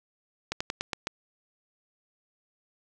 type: slowing click train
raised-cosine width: 0.2 ms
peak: -12 dBFS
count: 6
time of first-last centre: 0.52-1.071 s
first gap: 85 ms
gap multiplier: 1.13
effects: none